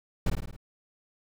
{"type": "noise with echo", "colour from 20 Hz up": "brown", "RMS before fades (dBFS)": -24, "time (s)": [0.26, 0.3], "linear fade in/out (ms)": 5, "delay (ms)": 53, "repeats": 5, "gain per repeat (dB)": -4, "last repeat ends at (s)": 0.565, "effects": []}